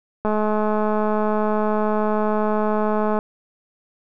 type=click train; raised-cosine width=1 ms; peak=-9 dBFS; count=627; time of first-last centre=0.25-3.189 s; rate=213 Hz; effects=none